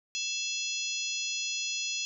harmonic tone with a mistuned harmonic, 840 Hz, G#5, 19 cents sharp, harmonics 3 / 4 / 5 / 6 / 7 / 8, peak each -36 / -37 / -38 / -39 / -39 / -40 dBFS, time 0.15-2.05 s, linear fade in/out 0 ms, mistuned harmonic 3, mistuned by +89 cents, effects none

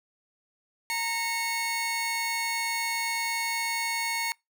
sawtooth tone pair together, 922.5 / 2194 Hz, A#5 / C#7, -18 / -18 cents, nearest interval octave + minor third, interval 1500 cents, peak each -28 / -26 dBFS, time 0.9-4.32 s, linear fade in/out 0 ms, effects noise-tail reverb RT60 0.2 s tail -25 dB re dry

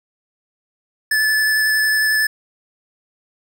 square tone with vibrato, 1738 Hz, A6, 22 cents flat, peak -15 dBFS, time 1.11-2.27 s, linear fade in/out 5 ms, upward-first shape sine, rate 11 Hz, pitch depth 10 cents each way, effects none

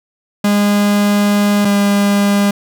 45% pulse tone pair in turn, 204.9 / 202.1 Hz, G#3 / G#3, -23 / -47 cents, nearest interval unison, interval 24 cents, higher first, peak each -10 dBFS, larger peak neither, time 0.44-1.65 / 1.65-2.51 s, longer first, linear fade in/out 5 ms, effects none

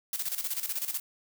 blue noise with tremolo, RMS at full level -31 dBFS, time 0.13-1 s, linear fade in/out 2 ms, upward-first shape square, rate 16 Hz, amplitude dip 70%, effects none

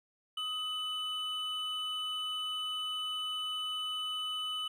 triangle tone pair together, 1259.2 / 2995 Hz, D#6 / F#7, +20 / +20 cents, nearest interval octave + minor third, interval 1500 cents, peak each -40 / -33 dBFS, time 0.37-4.68 s, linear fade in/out 5 ms, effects none

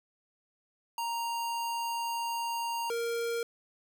square tone pair in turn, 932.3 / 466.1 Hz, A#5 / A#4, 0 / 0 cents, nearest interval octave, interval 1200 cents, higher first, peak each -32 / -31 dBFS, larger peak second, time 0.98-2.9 / 2.9-3.43 s, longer first, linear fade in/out 2 ms, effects none

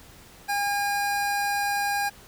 25% pulse tone, 811 Hz, G#5, 41 cents flat, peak -20 dBFS, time 0.48-2.1 s, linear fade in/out 20 ms, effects pink hiss -50 dBFS RMS until 2.27 s

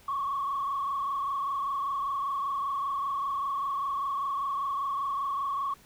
sine tone with frequency modulation, 1108.7 Hz, C#6, in tune, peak -27 dBFS, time 0.08-5.74 s, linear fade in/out 5 ms, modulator 25.1 Hz, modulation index 1.6, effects tanh soft clip ceiling -23 dBFS + pink hiss -57 dBFS RMS until 5.85 s

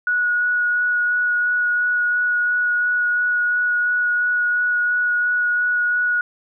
sine tone with vibrato, 1459 Hz, F#6, 25 cents flat, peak -16 dBFS, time 0.07-6.21 s, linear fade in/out 2 ms, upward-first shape sine, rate 2.9 Hz, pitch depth 9 cents each way, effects none

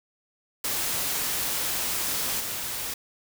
white noise with level steps, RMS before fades -28 / -32 dBFS, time 0.64-2.94 s, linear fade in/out 5 ms, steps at 2.4 s, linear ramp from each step 2 ms, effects none

